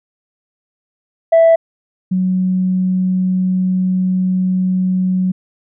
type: tone pair in turn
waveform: sine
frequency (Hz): 659.3 / 185.01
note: E5 / F#3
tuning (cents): 0 / 0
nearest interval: octave + minor seventh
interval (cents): 2200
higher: first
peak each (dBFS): -4 / -12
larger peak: first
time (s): 1.32-1.56 / 2.11-5.32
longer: second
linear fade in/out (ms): 10
effects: tanh soft clip ceiling -4 dBFS